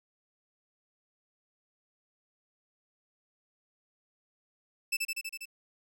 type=tone with echo; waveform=sawtooth; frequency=2637 Hz; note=E7; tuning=in tune; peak=-24 dBFS; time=4.92-4.97 s; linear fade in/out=10 ms; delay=81 ms; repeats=6; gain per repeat=-2 dB; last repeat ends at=5.456 s; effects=none